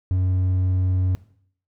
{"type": "tone with hard clipping", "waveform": "sine", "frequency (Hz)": 92.5, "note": "F#2", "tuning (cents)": 0, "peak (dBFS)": -19, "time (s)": [0.11, 1.15], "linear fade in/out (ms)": 0, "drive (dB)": 3, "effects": ["noise-tail reverb RT60 0.6 s tail -18 dB re dry"]}